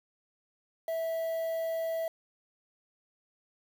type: tone with quantisation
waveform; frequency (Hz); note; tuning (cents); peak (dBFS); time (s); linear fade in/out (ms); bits
triangle; 655; E5; -11; -28; 0.88-2.08; 2; 8
effects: none